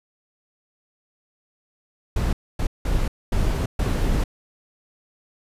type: noise bursts at uneven times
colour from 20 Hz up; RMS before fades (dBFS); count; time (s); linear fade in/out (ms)
brown; -21; 5; 2.16-2.33 / 2.59-2.67 / 2.85-3.08 / 3.32-3.66 / 3.79-4.24; 5
effects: resampled to 32000 Hz